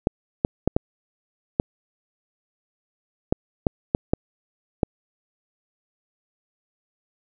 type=clicks; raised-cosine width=2 ms; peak=-4 dBFS; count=10; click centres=0.071 / 0.449 / 0.676 / 0.765 / 1.599 / 3.325 / 3.668 / 3.949 / 4.135 / 4.832 s; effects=none